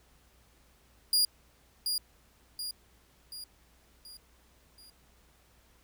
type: tone with echo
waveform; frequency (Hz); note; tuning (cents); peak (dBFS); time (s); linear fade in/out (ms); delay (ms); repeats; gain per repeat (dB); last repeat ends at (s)
sawtooth; 4841; D#8; -48; -20; 1.13-1.25; 2; 730; 5; -6; 4.9
effects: added 60 Hz sine -65 dBFS peak until 5.83 s + pink hiss -65 dBFS RMS until 5.83 s